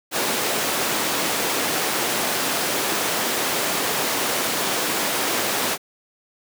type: high-pass noise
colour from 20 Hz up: pink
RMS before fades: -23 dBFS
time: 0.11-5.78 s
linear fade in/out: 50 ms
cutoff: 300 Hz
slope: 12 dB/octave
effects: none